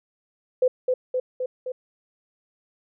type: tone with echo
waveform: sine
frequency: 508 Hz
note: B4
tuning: 49 cents sharp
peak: -15 dBFS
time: 0.62-0.68 s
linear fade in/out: 5 ms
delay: 260 ms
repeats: 4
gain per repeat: -3 dB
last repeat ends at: 1.72 s
effects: none